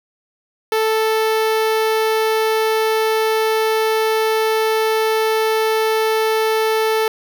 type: tone with notch filter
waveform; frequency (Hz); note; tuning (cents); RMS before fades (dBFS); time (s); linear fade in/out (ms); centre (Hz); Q
sawtooth; 440; A4; 0; -17; 0.72-7.08; 2; 7600; 1.3
effects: none